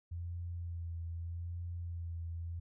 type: tone with vibrato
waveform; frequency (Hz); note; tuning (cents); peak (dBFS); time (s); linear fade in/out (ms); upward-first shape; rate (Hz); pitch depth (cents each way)
sine; 85.2; F2; -42; -38; 0.11-2.6; 10; sine; 0.81; 29
effects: none